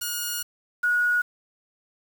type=tone pair in turn; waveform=5% pulse / sine; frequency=1438 / 1453.9 Hz; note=F#6 / F#6; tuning=-50 / -31 cents; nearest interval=unison; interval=19 cents; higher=second; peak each=-16 / -19 dBFS; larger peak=first; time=0.01-0.43 / 0.83-1.22 s; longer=first; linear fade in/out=10 ms; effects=7-bit